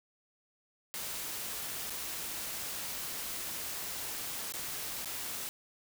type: noise with dropouts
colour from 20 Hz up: white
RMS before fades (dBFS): -39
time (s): 0.94-5.49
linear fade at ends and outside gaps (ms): 0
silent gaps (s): 1.898-1.904 / 4.522-4.538 / 5.047-5.057
effects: none

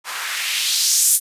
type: noise with band-pass filter sweep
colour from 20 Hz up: blue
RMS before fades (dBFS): -19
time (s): 0.04-1.2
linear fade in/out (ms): 50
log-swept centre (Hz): 1000 to 9900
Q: 1.8
effects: resampled to 32000 Hz

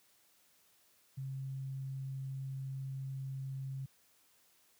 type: tone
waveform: sine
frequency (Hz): 134.3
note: C3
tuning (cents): +46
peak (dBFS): -38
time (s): 1.17-3.86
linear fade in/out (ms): 10
effects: white hiss -69 dBFS RMS until 4.79 s + high-pass 60 Hz 12 dB/octave

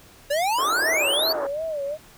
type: exponential sweep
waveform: square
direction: up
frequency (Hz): 554.4 to 4699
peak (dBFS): -21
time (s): 0.3-1.33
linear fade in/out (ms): 10
type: band-pass noise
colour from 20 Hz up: pink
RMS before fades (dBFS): -31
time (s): 0.58-1.47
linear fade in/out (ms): 5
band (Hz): 310 to 1600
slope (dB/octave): 48
type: tone with vibrato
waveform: sine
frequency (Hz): 601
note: D5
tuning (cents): +40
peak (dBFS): -25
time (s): 0.82-1.98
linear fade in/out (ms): 50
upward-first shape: sine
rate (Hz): 2.7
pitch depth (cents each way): 140
effects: pink hiss -50 dBFS RMS until 2.17 s

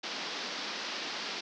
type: band-pass noise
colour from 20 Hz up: white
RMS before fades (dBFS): -38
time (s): 0.03-1.41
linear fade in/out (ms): 10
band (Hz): 180 to 5400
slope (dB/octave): 48
effects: none

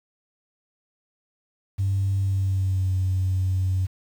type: tone with pitch glide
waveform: sine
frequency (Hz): 97.5 to 93.47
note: G2 to F#2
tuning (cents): -9 to +18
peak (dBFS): -19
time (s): 1.78-3.87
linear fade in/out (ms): 20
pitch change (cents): -73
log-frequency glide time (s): 2.22-2.91
effects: tanh soft clip ceiling -16 dBFS + 8-bit

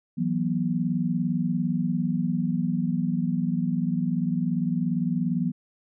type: chord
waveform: sine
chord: E suspended second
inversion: none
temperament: equal with one note detuned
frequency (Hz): 164.81 / 185 / 242.3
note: E3 / F#3 / B3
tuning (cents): 0 / 0 / -33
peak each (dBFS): -27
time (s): 0.17-5.52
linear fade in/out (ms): 20
effects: none

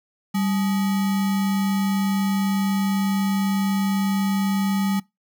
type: tone with sample-and-hold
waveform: sine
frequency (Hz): 196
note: G3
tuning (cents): 0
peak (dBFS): -19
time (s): 0.34-5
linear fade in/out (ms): 10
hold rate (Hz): 1050
effects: noise-tail reverb RT60 0.2 s tail -23 dB re dry

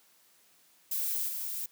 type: noise with level steps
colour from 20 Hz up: violet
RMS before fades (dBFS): -32 / -36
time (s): 0.91-1.66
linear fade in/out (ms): 5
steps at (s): 1.27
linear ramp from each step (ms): 20
effects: white hiss -64 dBFS RMS until 1.71 s + high-pass 150 Hz 12 dB/octave

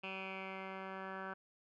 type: tone with low-pass filter sweep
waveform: 10% pulse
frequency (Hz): 190.9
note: G3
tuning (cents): -46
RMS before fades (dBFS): -45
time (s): 0.03-1.34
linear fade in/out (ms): 10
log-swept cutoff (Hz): 2600 to 1600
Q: 7.9
effects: none

